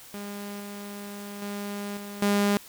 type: tone with level steps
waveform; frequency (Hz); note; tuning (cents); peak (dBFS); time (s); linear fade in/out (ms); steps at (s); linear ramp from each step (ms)
sawtooth; 203.2; G#3; -38; -31 / -33 / -28 / -33 / -17; 0.14-2.57; 0; 0.6 / 1.42 / 1.97 / 2.22; 2
effects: white hiss -48 dBFS RMS until 2.68 s